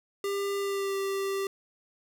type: tone with pitch glide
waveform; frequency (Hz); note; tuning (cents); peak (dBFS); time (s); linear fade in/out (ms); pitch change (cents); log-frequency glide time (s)
square; 399 to 391.5; G4 to G4; +31 to -2; -29; 0.24-1.47; 2; -33; 0.59-0.97
effects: none